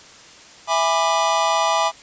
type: chord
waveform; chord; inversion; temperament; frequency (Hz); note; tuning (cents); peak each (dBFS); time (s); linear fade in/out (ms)
square; E dominant seventh; none; just; 659.3 / 824.1 / 988.9 / 1186.7; E5 / G#5 / B5 / D6; 0 / -14 / +2 / +18; -23; 0.67-1.92; 50
effects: white hiss -44 dBFS RMS until 2.02 s + resampled to 16000 Hz